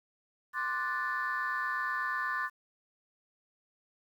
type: chord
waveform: sine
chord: D dominant seventh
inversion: third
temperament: equal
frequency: 1046.5 / 1174.7 / 1480 / 1760 Hz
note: C6 / D6 / F#6 / A6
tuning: 0 / 0 / 0 / 0 cents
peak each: -36 / -36 / -37 / -33 dBFS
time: 0.53-2.5 s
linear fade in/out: 50 ms
effects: tanh soft clip ceiling -24 dBFS + 10-bit